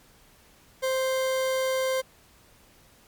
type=tone; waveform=40% pulse; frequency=523.3 Hz; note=C5; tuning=in tune; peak=-23 dBFS; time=0.82-2.02 s; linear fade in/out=20 ms; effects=pink hiss -57 dBFS RMS until 3.07 s + MP3 96 kbps